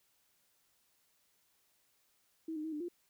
sine tone with pitch steps, 322.4 / 306 / 319 / 299.1 / 348.1 Hz, E4 / D#4 / D#4 / D4 / F4, -38 / -29 / +43 / +32 / -6 cents, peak -37 dBFS, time 2.48-2.885 s, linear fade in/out 5 ms, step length 81 ms, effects white hiss -74 dBFS RMS until 3.09 s

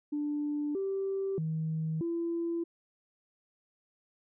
sine tone with pitch steps, 294.6 / 389 / 158.8 / 337.5 Hz, D4 / G4 / D#3 / E4, +6 / -13 / +36 / +41 cents, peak -29 dBFS, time 0.12-2.64 s, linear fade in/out 10 ms, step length 630 ms, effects tanh soft clip ceiling -25 dBFS

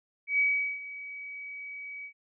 sine tone with ADSR envelope, 2272 Hz, C#7, 42 cents sharp, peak -21 dBFS, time 0.27-2.13 s, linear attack 120 ms, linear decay 400 ms, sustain -17 dB, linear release 82 ms, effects none

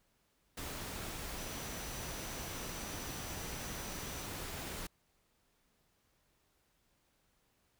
sine tone in noise, 5920 Hz, F#8, in tune, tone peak -52 dBFS, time 1.38-4.26 s, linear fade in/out 5 ms, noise pink, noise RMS -43 dBFS, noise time 0.57-4.87 s, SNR -12 dB, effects pink hiss -75 dBFS RMS until 7.79 s

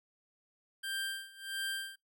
25% pulse tone with tremolo, 1580 Hz, G6, 13 cents sharp, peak -30 dBFS, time 0.83-1.96 s, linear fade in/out 10 ms, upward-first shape sine, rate 1.5 Hz, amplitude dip 90%, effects noise-tail reverb RT60 0.2 s tail -26 dB re dry

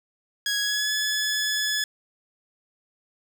15% pulse tone with pitch glide, 1661.2 to 1710.9 Hz, G#6 to A6, 0 to -49 cents, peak -17 dBFS, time 0.46-1.84 s, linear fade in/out 2 ms, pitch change +51 cents, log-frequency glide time 0.6-0.92 s, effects none

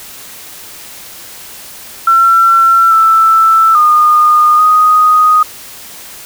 sine tone with pitch steps, 1351 / 1325 / 1222 / 1246 Hz, E6 / E6 / D#6 / D#6, +42 / +9 / -32 / +2 cents, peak -4 dBFS, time 2.07-5.43 s, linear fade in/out 5 ms, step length 840 ms, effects white hiss -31 dBFS RMS until 6.25 s

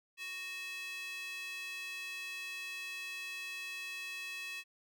square tone with high-pass filter, 370 Hz, F#4, in tune, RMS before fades -43 dBFS, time 0.17-4.64 s, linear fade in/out 50 ms, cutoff 2400 Hz, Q 4.3, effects none

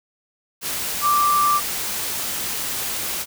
sine tone in noise, 1174.7 Hz, D6, in tune, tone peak -15 dBFS, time 1.01-1.61 s, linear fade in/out 50 ms, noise white, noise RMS -26 dBFS, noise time 0.61-3.26 s, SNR +8 dB, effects none

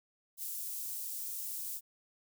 white high-pass noise, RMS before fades -40 dBFS, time 0.37-1.81 s, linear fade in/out 50 ms, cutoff 8500 Hz, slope 12 dB/octave, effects none

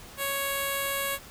10% pulse tone with low-pass filter, 554.4 Hz, C#5, in tune, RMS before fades -30 dBFS, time 0.17-1.19 s, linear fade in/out 50 ms, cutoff 12000 Hz, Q 7.7, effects pink hiss -47 dBFS RMS until 1.3 s

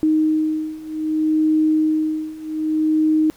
sine beating tone pair, 311.1 / 311.74 Hz, D#4 / D#4, 0 / +3 cents, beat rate 0.64 Hz, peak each -20 / -18 dBFS, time 0.03-3.3 s, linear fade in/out 0 ms, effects pink hiss -51 dBFS RMS until 3.36 s

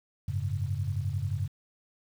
sine chord, F# suspended second, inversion none, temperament equal, 92.5 / 103.83 / 138.59 Hz, F#2 / G#2 / C#3, 0 / 0 / 0 cents, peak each -32 / -32 / -34 dBFS, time 0.28-1.48 s, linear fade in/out 5 ms, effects 9-bit

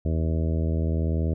harmonic tone, 80.4 Hz, E2, 43 cents flat, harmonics 1 / 2 / 3 / 4 / 5 / 6 / 7 / 8, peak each -23 / -29 / -33 / -35 / -37 / -39 / -40 / -41 dBFS, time 0.05-1.34 s, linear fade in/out 5 ms, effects none

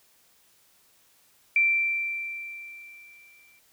sine tone with exponential decay, 2349 Hz, D7, in tune, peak -17 dBFS, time 1.56-3.59 s, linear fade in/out 2 ms, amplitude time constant 440 ms, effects white hiss -62 dBFS RMS until 3.72 s

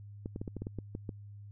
clicks, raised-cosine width 3 ms, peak -25 dBFS, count 10, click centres 0.259 / 0.361 / 0.415 / 0.478 / 0.567 / 0.62 / 0.669 / 0.787 / 0.951 / 1.092 s, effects added 102 Hz sine -46 dBFS peak until 1.51 s

